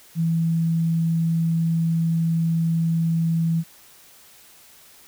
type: tone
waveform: sine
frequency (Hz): 164.81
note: E3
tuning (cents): 0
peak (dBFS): -18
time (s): 0.15-3.64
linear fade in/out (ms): 50
effects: white hiss -50 dBFS RMS until 5.07 s